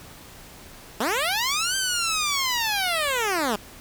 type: linear two-way sweep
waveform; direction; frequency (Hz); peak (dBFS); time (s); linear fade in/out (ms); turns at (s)
10% pulse; up then down; 196 to 1574 to 196; -14; 1-3.56; 5; 1.76
effects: pink hiss -45 dBFS RMS until 3.8 s